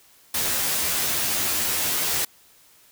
white noise with comb filter, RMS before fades -24 dBFS, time 0.34-2.25 s, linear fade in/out 5 ms, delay 13 ms, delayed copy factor +0.95, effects white hiss -55 dBFS RMS until 2.91 s

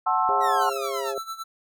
sine chord, F# half-diminished seventh, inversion none, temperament equal with one note detuned, 740 / 880 / 1063.6 / 1318.5 Hz, F#5 / A5 / C6 / E6, 0 / 0 / +28 / 0 cents, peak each -25 dBFS, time 0.06-0.7 s, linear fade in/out 10 ms
harmonic tone, 135.4 Hz, C#3, 40 cents flat, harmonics 3 / 4 / 5, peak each -30 / -32 / -34 dBFS, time 0.29-1.18 s, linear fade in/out 0 ms
sawtooth exponential sweep, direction down, 1975.5 to 830.6 Hz, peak -29 dBFS, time 0.4-1.15 s, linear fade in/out 50 ms
square tone with tremolo, 1328 Hz, E6, 12 cents sharp, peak -30 dBFS, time 0.6-1.44 s, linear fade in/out 20 ms, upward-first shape sine, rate 8.8 Hz, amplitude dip 80%
effects none

